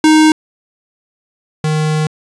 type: tone pair in turn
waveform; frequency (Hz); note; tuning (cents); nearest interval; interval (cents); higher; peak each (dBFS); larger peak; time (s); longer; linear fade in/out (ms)
square; 311.1 / 154.61; D#4 / D#3; 0 / -11; octave; 1211; first; -6 / -13; first; 0.04-0.32 / 1.64-2.07; second; 2
effects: resampled to 22050 Hz + 8-bit